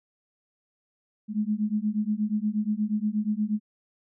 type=beating tone pair; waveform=sine; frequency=207.7 / 216.1 Hz; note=G#3 / A3; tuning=0 / -31 cents; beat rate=8.4 Hz; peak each=-27 dBFS; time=1.28-3.6 s; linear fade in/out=50 ms; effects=none